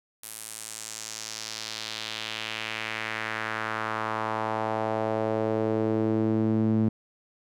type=tone with band-pass filter sweep; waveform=sawtooth; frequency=110 Hz; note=A2; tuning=in tune; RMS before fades=-29 dBFS; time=0.23-6.89 s; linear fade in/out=5 ms; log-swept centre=11000 to 220 Hz; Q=1.9; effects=none